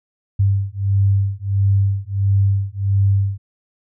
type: beating tone pair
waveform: sine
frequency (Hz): 98 / 99.5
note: G2 / G2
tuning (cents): 0 / +26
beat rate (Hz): 1.5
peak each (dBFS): -17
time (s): 0.39-3.38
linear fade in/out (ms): 10
effects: none